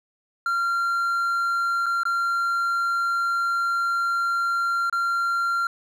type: tone with dropouts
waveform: triangle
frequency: 1380 Hz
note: F6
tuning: 21 cents flat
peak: -19 dBFS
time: 0.46-5.67 s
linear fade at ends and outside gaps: 2 ms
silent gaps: 1.86-1.864 / 2.034-2.053 / 4.898-4.926 s
effects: none